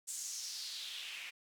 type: noise with band-pass filter sweep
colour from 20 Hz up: white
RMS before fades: -44 dBFS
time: 0.07-1.31 s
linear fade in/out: 20 ms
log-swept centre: 7900 to 2300 Hz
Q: 3.4
effects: none